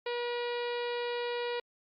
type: harmonic tone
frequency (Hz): 481.2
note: B4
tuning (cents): -45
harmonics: 1 / 2 / 3 / 4 / 5 / 6 / 7 / 8 / 9 / 10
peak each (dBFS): -33 / -40 / -46 / -44 / -45 / -46 / -52 / -48 / -52 / -55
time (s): 0.06-1.6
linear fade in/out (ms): 5
effects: Opus 48 kbps